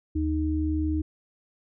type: tone pair together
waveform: sine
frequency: 77.64 / 310 Hz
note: D#2 / D#4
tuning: -3 / -6 cents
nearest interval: 2 octaves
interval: 2397 cents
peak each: -26 dBFS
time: 0.15-1.02 s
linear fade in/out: 10 ms
effects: none